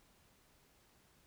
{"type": "silence", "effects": ["pink hiss -69 dBFS RMS until 1.26 s"]}